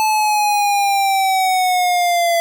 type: linear sweep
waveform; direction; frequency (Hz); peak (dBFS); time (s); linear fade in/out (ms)
square; down; 871 to 675; -14; 0-2.4; 0
effects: none